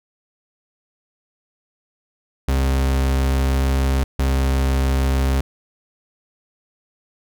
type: tone pair in turn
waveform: 40% pulse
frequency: 66.7 / 66.7 Hz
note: C2 / C2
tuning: +34 / +34 cents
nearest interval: unison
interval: 0 cents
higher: neither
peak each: -15 / -15 dBFS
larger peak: neither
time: 2.48-4.04 / 4.19-5.41 s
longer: first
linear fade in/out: 5 ms
effects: none